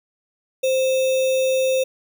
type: tone with sample-and-hold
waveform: sine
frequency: 523.3 Hz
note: C5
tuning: in tune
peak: -16 dBFS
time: 0.63-1.84 s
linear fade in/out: 10 ms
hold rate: 3150 Hz
effects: none